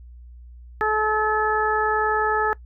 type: harmonic tone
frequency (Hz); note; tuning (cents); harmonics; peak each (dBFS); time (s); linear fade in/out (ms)
430.5; A4; -38; 1 / 2 / 3 / 4; -24 / -24 / -24 / -24; 0.81-2.53; 0
effects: noise-tail reverb RT60 0.1 s tail -21 dB re dry + added 60 Hz sine -40 dBFS peak until 2.65 s